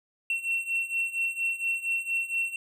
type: beating tone pair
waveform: triangle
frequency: 2712 / 2716.3 Hz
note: E7 / F7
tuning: +49 / -49 cents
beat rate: 4.3 Hz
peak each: -30 / -27 dBFS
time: 0.3-2.56 s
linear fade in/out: 2 ms
effects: none